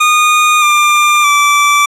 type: tone with pitch steps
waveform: 25% pulse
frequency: 1227 / 1194.8 / 1163.5 Hz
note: D#6 / D6 / D6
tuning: -25 / +29 / -17 cents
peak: -3 dBFS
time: 0-1.86 s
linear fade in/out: 10 ms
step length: 620 ms
effects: low-pass 10000 Hz 12 dB/octave